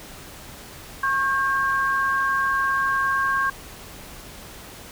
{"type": "tone pair together", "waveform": "sine", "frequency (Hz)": [1092, 1595.8], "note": ["C#6", "G6"], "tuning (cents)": [-26, 30], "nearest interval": "perfect fifth", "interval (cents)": 656, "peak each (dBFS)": -22, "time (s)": [1.03, 3.5], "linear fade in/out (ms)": 5, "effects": ["pink hiss -41 dBFS RMS until 4.91 s"]}